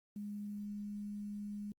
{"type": "tone with quantisation", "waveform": "sine", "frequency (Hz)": 206.1, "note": "G#3", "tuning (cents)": -13, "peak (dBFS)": -40, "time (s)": [0.16, 1.72], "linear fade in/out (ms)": 2, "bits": 11, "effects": ["Opus 24 kbps"]}